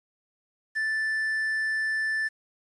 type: tone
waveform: triangle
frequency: 1760 Hz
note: A6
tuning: in tune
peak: -23 dBFS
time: 0.75-2.29 s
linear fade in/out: 20 ms
effects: resampled to 24000 Hz + 9-bit